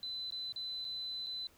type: tone with dropouts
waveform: sine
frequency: 4020 Hz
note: B7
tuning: 30 cents sharp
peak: -38 dBFS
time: 0.03-1.47 s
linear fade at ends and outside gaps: 1 ms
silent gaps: 0.305-0.322 / 0.523-0.561 / 0.845-0.85 / 1.263-1.268 s
effects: pink hiss -65 dBFS RMS until 1.57 s